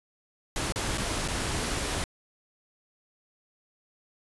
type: noise with dropouts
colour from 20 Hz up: pink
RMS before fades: -30 dBFS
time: 0.56-2.04 s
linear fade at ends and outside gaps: 1 ms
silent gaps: 0.723-0.759 / 0.976-0.981 / 1.278-1.284 s
effects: resampled to 24000 Hz